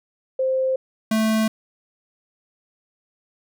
sine / square tone pair in turn, 523.3 / 219.6 Hz, C5 / A3, 0 / -3 cents, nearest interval octave + minor third, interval 1503 cents, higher first, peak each -18 dBFS, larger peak neither, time 0.39-0.76 / 1.11-1.48 s, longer neither, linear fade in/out 5 ms, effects none

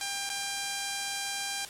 5% pulse tone with dropouts, 797 Hz, G5, 28 cents sharp, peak -20 dBFS, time 0.01-1.65 s, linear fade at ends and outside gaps 1 ms, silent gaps 0.292-0.3 s, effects white hiss -45 dBFS RMS until 1.69 s + low-pass 11000 Hz 12 dB/octave

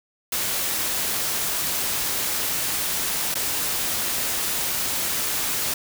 white noise with dropouts, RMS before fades -25 dBFS, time 0.32-5.74 s, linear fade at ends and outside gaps 5 ms, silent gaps 3.343-3.352 s, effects none

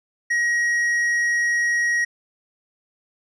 sine tone with tanh clipping, 1895 Hz, A#6, 28 cents sharp, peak -19 dBFS, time 0.3-2.05 s, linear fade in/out 10 ms, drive 6 dB, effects none

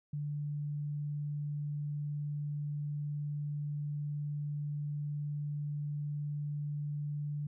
sine tone, 146.83 Hz, D3, in tune, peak -34 dBFS, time 0.13-7.47 s, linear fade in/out 5 ms, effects none

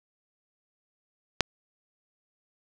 click, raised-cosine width 0.2 ms, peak -3 dBFS, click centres 1.407 s, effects none

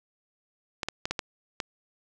clicks, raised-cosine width 0.2 ms, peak -12 dBFS, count 6, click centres 0.832 / 0.886 / 1.055 / 1.11 / 1.192 / 1.602 s, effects none

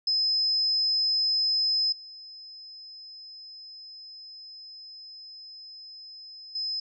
sine tone with level steps, 5100 Hz, D#8, 42 cents sharp, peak -22 / -42 / -28 dBFS, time 0.07-6.8 s, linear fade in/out 5 ms, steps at 1.92 / 6.55 s, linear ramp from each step 5 ms, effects none

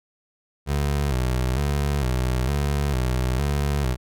25% pulse tone with vibrato, 67.1 Hz, C2, 44 cents sharp, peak -17 dBFS, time 0.66-3.97 s, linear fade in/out 50 ms, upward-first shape square, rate 1.1 Hz, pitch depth 110 cents each way, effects none

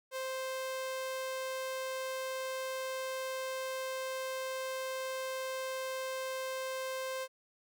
sawtooth tone, 523.3 Hz, C5, in tune, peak -32 dBFS, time 0.11-7.28 s, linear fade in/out 50 ms, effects none

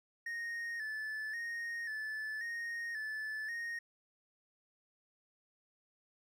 triangle tone with vibrato, 1800 Hz, A6, 39 cents sharp, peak -36 dBFS, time 0.26-3.79 s, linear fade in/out 5 ms, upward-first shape square, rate 0.93 Hz, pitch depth 57 cents each way, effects none

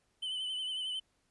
triangle tone with vibrato, 3033 Hz, F#7, 42 cents sharp, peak -33 dBFS, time 0.22-1 s, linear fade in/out 10 ms, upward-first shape triangle, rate 11 Hz, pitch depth 51 cents each way, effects pink hiss -75 dBFS RMS until 1.3 s + resampled to 24000 Hz

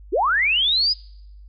sine linear sweep, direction up, 293.5 to 5070 Hz, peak -16 dBFS, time 0.12-0.94 s, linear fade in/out 20 ms, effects noise-tail reverb RT60 0.8 s tail -26 dB re dry + added 50 Hz sine -40 dBFS peak until 1.48 s

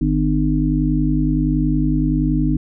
harmonic tone, 50.7 Hz, G#1, 41 cents flat, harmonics 1 / 3 / 5 / 6, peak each -20 / -20 / -20 / -20 dBFS, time 0.01-2.57 s, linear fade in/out 5 ms, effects none

